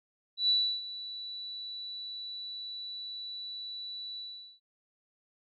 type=tone with ADSR envelope; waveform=sine; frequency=3951 Hz; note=B7; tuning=in tune; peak=-22 dBFS; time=0.37-4.6 s; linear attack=120 ms; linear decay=320 ms; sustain=-16 dB; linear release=420 ms; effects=none